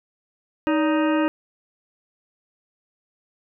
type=harmonic tone with a mistuned harmonic; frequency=311.6 Hz; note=D#4; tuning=3 cents sharp; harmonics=1 / 2 / 3 / 4 / 5 / 6 / 8 / 9; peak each=-19 / -25 / -29 / -31 / -33 / -35 / -37 / -38 dBFS; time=0.67-1.28 s; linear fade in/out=0 ms; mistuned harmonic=2; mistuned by=-130 cents; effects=none